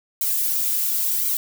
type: noise with flanger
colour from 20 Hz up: violet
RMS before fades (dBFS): -22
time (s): 0.21-1.37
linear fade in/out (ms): 2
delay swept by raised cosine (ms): 1.1 to 5.2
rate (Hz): 0.95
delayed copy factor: -0.95
effects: none